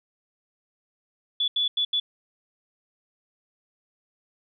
sine tone bursts at uneven times, 3439 Hz, A7, 40 cents flat, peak -21 dBFS, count 4, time 1.4-1.48 / 1.56-1.68 / 1.77-1.85 / 1.93-2 s, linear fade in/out 5 ms, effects none

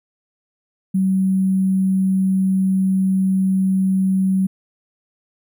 sine tone with sample-and-hold, 190 Hz, F#3, 46 cents sharp, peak -14 dBFS, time 0.94-4.47 s, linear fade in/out 10 ms, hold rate 11025 Hz, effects none

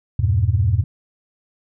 sine chord, E diminished, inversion none, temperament just, 82.41 / 98.89 / 118.67 Hz, E2 / G2 / Bb2, 0 / +16 / +31 cents, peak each -19 / -17 / -19 dBFS, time 0.19-0.84 s, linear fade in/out 5 ms, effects tanh soft clip ceiling -5 dBFS

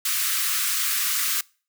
white high-pass noise, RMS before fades -24 dBFS, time 0.05-1.41 s, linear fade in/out 5 ms, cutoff 1100 Hz, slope 96 dB/octave, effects noise-tail reverb RT60 0.4 s tail -25 dB re dry

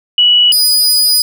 sine / sawtooth tone pair in turn, 2939 / 4952 Hz, F#7 / D#8, -12 / -9 cents, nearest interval major sixth, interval 903 cents, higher second, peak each -5 dBFS, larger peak neither, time 0.18-0.52 / 0.52-1.22 s, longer second, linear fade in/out 2 ms, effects none

